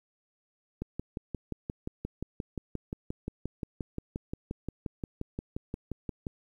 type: click train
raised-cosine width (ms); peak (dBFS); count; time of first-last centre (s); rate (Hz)
3; -21; 32; 0.82-6.268; 5.69
effects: 10-bit